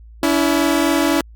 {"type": "tone pair together", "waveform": "sawtooth", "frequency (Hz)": [285.1, 328.9], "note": ["C#4", "E4"], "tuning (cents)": [49, -4], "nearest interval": "major second", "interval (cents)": 247, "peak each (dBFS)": -13, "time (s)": [0.23, 1.21], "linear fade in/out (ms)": 2, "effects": ["added 56 Hz sine -38 dBFS peak until 1.35 s", "Opus 48 kbps"]}